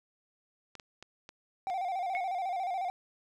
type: clicks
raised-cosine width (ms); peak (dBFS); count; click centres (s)
0.2; -29; 5; 0.753 / 0.798 / 1.026 / 1.291 / 1.7
type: tone with vibrato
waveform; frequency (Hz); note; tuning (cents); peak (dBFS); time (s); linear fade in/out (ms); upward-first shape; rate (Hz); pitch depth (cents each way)
triangle; 740; F#5; 0; -29; 1.67-2.9; 0; square; 14; 73
type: tone with exponential decay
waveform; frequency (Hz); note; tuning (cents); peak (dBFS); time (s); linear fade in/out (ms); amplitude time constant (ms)
sine; 2196; C#7; -17; -30; 2.15-2.33; 0; 37
effects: none